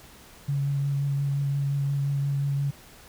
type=tone with vibrato; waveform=sine; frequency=140.3 Hz; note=C#3; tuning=21 cents sharp; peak=-23 dBFS; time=0.48-2.71 s; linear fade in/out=10 ms; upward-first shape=sine; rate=5.7 Hz; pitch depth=14 cents each way; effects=pink hiss -50 dBFS RMS until 3.08 s